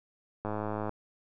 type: click train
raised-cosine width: 1 ms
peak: -20 dBFS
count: 48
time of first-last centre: 0.45-0.893 s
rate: 106 Hz
effects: none